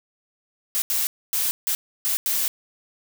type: noise bursts at uneven times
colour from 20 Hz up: blue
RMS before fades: -23 dBFS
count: 6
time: 0.75-0.82 / 0.9-1.07 / 1.33-1.51 / 1.67-1.75 / 2.05-2.17 / 2.26-2.48 s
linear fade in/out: 0 ms
effects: none